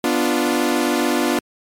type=chord; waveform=sawtooth; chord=B diminished; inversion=none; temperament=equal; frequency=246.9 / 293.7 / 349.2 Hz; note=B3 / D4 / F4; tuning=0 / 0 / 0 cents; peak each=-17 dBFS; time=0.04-1.39 s; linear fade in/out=2 ms; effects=MP3 64 kbps